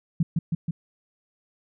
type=tone with echo; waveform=sine; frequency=164.81 Hz; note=E3; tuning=in tune; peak=-17 dBFS; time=0.2-0.23 s; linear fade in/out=5 ms; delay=160 ms; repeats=3; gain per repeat=-2 dB; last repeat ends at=0.71 s; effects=none